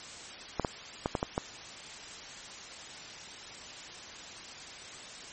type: clicks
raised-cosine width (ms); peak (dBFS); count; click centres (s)
1; -14; 6; 0.597 / 0.648 / 1.059 / 1.152 / 1.229 / 1.379
effects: white hiss -45 dBFS RMS until 5.32 s + MP3 32 kbps